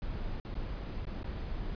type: noise with dropouts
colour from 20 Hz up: brown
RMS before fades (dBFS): -37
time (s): 0.02-1.75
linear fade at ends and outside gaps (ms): 1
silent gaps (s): 0.4-0.449 / 0.542-0.552 / 1.053-1.069 / 1.231-1.243
effects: resampled to 11025 Hz